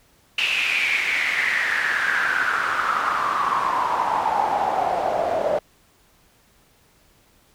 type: noise with band-pass filter sweep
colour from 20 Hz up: pink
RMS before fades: -22 dBFS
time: 0.38-5.59 s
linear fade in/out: 5 ms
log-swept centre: 2700 to 600 Hz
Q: 7.3
effects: pink hiss -58 dBFS RMS until 7.54 s